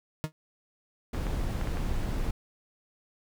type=tone with exponential decay; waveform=40% pulse; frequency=155.56 Hz; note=D#3; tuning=in tune; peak=-23 dBFS; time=0.24-0.32 s; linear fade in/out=0 ms; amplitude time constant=16 ms
type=noise; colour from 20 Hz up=brown; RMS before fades=-30 dBFS; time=1.13-2.31 s; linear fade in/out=5 ms
type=clicks; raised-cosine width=0.5 ms; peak=-23 dBFS; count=5; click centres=1.147 / 1.268 / 1.613 / 1.673 / 1.771 s
effects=none